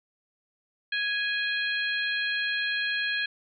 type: harmonic tone with a mistuned harmonic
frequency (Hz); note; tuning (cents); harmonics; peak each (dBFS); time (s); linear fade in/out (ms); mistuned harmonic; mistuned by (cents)
830.6; G#5; 0; 2 / 3 / 4 / 5; -28 / -32 / -34 / -36; 0.92-3.26; 5; 4; -25
effects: none

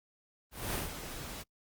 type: noise with ADSR envelope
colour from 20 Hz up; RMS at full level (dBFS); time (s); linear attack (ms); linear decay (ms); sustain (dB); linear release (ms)
pink; -33; 0.51-1.44; 230; 170; -10; 29
effects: noise-tail reverb RT60 0.1 s tail -26 dB re dry + Opus 32 kbps

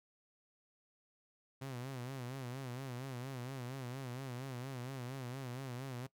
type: tone with vibrato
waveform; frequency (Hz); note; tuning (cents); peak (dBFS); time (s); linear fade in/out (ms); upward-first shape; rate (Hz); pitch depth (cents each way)
sawtooth; 128.6; C3; -30; -38; 1.61-6.07; 10; sine; 4.3; 110
effects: noise-tail reverb RT60 0.1 s tail -19 dB re dry

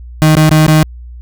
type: tone with dropouts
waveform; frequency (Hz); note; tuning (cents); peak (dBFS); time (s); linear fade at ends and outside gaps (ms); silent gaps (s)
35% pulse; 155.56; D#3; 0; -3; 0.22-0.83; 0; 0.352-0.369 / 0.492-0.512 / 0.665-0.68
effects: added 60 Hz sine -27 dBFS peak until 1.21 s

